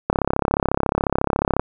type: click train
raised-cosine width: 1 ms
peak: -3 dBFS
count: 52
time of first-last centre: 0.1-1.596 s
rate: 34.1 Hz
effects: none